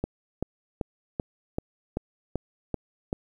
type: click train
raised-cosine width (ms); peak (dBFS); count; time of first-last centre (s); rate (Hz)
2; -14; 9; 0.04-3.129; 2.59
effects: 9-bit